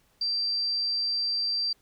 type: tone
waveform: sine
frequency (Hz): 4699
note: D8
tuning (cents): 0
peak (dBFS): -25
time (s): 0.21-1.73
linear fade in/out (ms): 5
effects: pink hiss -66 dBFS RMS until 1.81 s